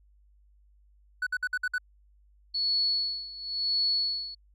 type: tone bursts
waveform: triangle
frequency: 1489 Hz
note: F#6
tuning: 11 cents sharp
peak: -24 dBFS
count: 6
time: 1.22-1.782 s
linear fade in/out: 5 ms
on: 47 ms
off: 56 ms
type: tone with tremolo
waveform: sine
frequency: 4400 Hz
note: C#8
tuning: 14 cents flat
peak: -23 dBFS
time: 2.54-4.35 s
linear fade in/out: 10 ms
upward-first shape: sine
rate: 0.95 Hz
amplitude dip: 85%
effects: added 50 Hz sine -58 dBFS peak until 4.54 s